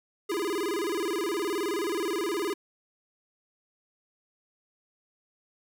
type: tone with vibrato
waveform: square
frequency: 370.7 Hz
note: F#4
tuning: 3 cents sharp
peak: -28 dBFS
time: 0.29-2.54 s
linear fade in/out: 10 ms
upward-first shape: square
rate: 19 Hz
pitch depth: 180 cents each way
effects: 10-bit